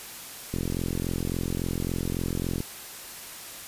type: click train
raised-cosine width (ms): 3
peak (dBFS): -16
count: 91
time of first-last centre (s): 0.54-2.604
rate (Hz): 43.6
effects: white hiss -41 dBFS RMS until 3.67 s + resampled to 32000 Hz